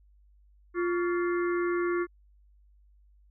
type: harmonic tone with a mistuned harmonic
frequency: 349.2 Hz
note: F4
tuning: in tune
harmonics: 1 / 3 / 4 / 5 / 6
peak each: -26 / -36 / -38 / -40 / -42 dBFS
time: 0.74-2.07 s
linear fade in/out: 50 ms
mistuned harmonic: 3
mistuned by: +130 cents
effects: added 50 Hz sine -57 dBFS peak until 3.3 s